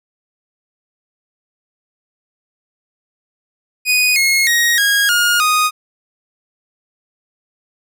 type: tone with pitch steps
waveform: sawtooth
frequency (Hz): 2484 / 2162 / 1882.5 / 1638.8 / 1426.7 / 1242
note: D#7 / C#7 / A#6 / G#6 / F6 / D#6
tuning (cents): -3 / -44 / +16 / -24 / +37 / -3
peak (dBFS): -8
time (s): 3.85-5.71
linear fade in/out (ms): 50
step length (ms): 310
effects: none